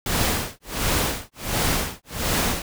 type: noise with tremolo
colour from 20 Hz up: pink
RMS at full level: -21 dBFS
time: 0.06-2.62 s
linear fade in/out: 2 ms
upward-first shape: sine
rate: 1.4 Hz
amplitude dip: 100%
effects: none

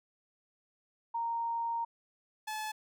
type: tone pair in turn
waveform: sine / sawtooth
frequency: 928 / 861.9 Hz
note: A#5 / A5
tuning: -8 / -36 cents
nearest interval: minor second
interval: 128 cents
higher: first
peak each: -31 / -32 dBFS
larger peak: first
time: 1.14-1.85 / 2.47-2.72 s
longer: first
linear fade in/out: 10 ms
effects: none

